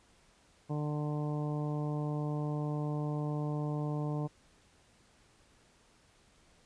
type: harmonic tone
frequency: 149.1 Hz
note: D3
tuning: 27 cents sharp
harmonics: 1 / 2 / 3 / 4 / 5 / 6 / 7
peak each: -33 / -39 / -43 / -45 / -47 / -49 / -50 dBFS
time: 0.69-4.28 s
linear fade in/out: 20 ms
effects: pink hiss -65 dBFS RMS until 6.65 s + resampled to 22050 Hz